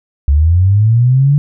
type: linear sweep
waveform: sine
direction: up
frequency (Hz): 67.7 to 146.83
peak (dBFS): -6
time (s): 0.28-1.38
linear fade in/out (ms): 0
effects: none